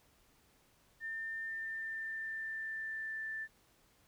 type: tone with pitch glide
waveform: sine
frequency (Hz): 1800 to 1768.1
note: A6 to A6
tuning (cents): +39 to +8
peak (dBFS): -38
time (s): 1-3.48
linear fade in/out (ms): 50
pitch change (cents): -31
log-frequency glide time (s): 1.39-3.2
effects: pink hiss -69 dBFS RMS until 4.07 s